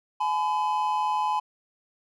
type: tone pair together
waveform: triangle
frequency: 848 / 1008.4 Hz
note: G#5 / B5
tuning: +36 / +36 cents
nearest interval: minor third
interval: 300 cents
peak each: -24 dBFS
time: 0.2-1.4 s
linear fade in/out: 10 ms
effects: none